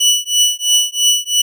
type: tone with tremolo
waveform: 25% pulse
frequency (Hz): 2957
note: F#7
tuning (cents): -2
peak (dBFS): -4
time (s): 0-1.42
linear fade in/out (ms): 10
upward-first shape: triangle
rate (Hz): 3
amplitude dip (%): 100
effects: none